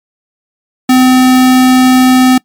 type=tone; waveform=square; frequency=255.9 Hz; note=C4; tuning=38 cents flat; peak=-4 dBFS; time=0.89-2.38 s; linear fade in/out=5 ms; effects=noise-tail reverb RT60 0.1 s tail -24 dB re dry + MP3 96 kbps